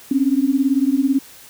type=beating tone pair; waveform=sine; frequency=262.7 / 280.7 Hz; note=C4 / C#4; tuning=+7 / +22 cents; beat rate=18 Hz; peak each=-17 / -17 dBFS; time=0.11-1.19 s; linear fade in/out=5 ms; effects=white hiss -43 dBFS RMS until 1.49 s